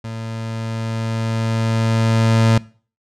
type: tone with level ramp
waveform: 30% pulse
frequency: 112.5 Hz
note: A2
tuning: 39 cents sharp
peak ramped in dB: -24 to -8 dBFS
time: 0.04-2.58 s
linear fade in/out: 5 ms
effects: noise-tail reverb RT60 0.4 s tail -21 dB re dry + low-pass 7000 Hz 12 dB/octave